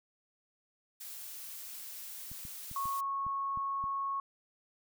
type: noise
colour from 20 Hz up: blue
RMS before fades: -45 dBFS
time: 1-3.01 s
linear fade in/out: 10 ms
type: clicks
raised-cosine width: 5 ms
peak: -36 dBFS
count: 7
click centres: 2.316 / 2.452 / 2.714 / 2.856 / 3.266 / 3.574 / 3.84 s
type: tone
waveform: sine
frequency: 1100 Hz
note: C#6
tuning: 14 cents flat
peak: -32 dBFS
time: 2.76-4.2 s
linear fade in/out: 2 ms
effects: none